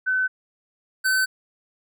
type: tone pair in turn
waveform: sine / square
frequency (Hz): 1516 / 1525.7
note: F#6 / G6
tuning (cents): +42 / -47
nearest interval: unison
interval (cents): 11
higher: second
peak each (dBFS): -19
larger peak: neither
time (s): 0.06-0.28 / 1.04-1.26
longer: neither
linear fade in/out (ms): 20
effects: none